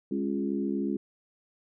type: harmonic tone with a mistuned harmonic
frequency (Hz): 68.4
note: C#2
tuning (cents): -23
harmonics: 3 / 4 / 5 / 6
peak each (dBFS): -31 / -31 / -33 / -39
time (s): 0.11-0.97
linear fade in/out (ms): 5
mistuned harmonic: 5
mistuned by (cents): +25
effects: none